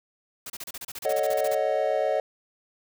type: noise bursts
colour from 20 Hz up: white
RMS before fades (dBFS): -37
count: 16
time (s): 0.46-1.549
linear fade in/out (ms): 5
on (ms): 39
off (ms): 31
type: chord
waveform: triangle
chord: D# half-diminished seventh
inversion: second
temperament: equal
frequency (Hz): 440 / 554.4 / 622.3 / 740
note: A4 / C#5 / D#5 / F#5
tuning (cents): 0 / 0 / 0 / 0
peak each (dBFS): -29 / -25 / -24 / -28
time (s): 1.05-2.2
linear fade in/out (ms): 2
effects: none